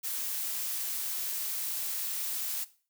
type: noise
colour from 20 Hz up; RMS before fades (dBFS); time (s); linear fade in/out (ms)
blue; -34; 0.03-2.65; 20
effects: noise-tail reverb RT60 0.4 s tail -17 dB re dry